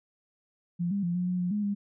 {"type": "tone with pitch steps", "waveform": "sine", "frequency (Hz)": [173.5, 200.1, 173.3, 179.2, 180.8, 178.2, 208.2, 202.3], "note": ["F3", "G3", "F3", "F3", "F#3", "F3", "G#3", "G#3"], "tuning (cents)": [-11, 36, -13, 45, -40, 35, 5, -45], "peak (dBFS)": -26, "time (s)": [0.79, 1.75], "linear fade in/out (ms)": 20, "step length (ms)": 120, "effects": []}